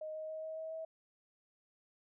sine tone with pitch steps, 622.3 / 626.6 / 631 / 635.4 / 639.8 / 644.2 Hz, D#5 / D#5 / D#5 / D#5 / D#5 / E5, 0 / +12 / +24 / +36 / +48 / -40 cents, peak -40 dBFS, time 0.01-0.85 s, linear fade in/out 5 ms, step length 140 ms, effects none

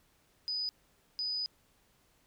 sine tone bursts at uneven times, 4978 Hz, D#8, in tune, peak -32 dBFS, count 2, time 0.48-0.69 / 1.19-1.46 s, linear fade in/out 0 ms, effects pink hiss -69 dBFS RMS until 2.26 s

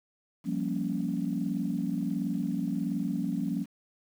sine chord, G half-diminished seventh, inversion third, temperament equal with one note detuned, 174.61 / 196 / 233.1 / 279.1 Hz, F3 / G3 / Bb3 / Db4, 0 / 0 / 0 / +12 cents, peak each -33 dBFS, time 0.44-3.66 s, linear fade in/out 50 ms, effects tanh soft clip ceiling -18 dBFS + 9-bit

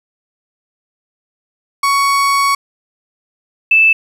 35% pulse / sine tone pair in turn, 1116 / 2635 Hz, C#6 / E7, +11 / -1 cents, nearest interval octave + minor third, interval 1488 cents, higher second, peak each -9 / -6 dBFS, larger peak second, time 1.83-2.55 / 3.71-3.93 s, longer first, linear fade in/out 5 ms, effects low-pass 12000 Hz 12 dB/octave + 7-bit

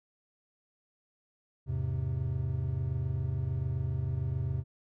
triangle chord, E augmented, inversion none, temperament equal, 82.41 / 103.83 / 130.81 Hz, E2 / G#2 / B#2, 0 / 0 / 0 cents, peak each -33 / -34 / -30 dBFS, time 1.66-4.64 s, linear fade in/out 50 ms, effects none

